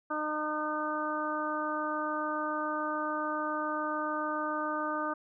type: harmonic tone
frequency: 304.5 Hz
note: D#4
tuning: 37 cents flat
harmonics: 1 / 2 / 3 / 4 / 5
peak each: -37 / -37 / -38 / -34 / -39 dBFS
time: 0.1-5.14 s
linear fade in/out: 10 ms
effects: none